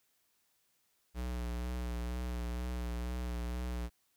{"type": "tone with vibrato", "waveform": "square", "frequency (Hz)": 60.5, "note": "B1", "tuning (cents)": -35, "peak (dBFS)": -36, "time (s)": [1.14, 3.9], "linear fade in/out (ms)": 50, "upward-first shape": "sine", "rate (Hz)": 2.1, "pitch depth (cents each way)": 35, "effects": ["white hiss -75 dBFS RMS until 4.16 s"]}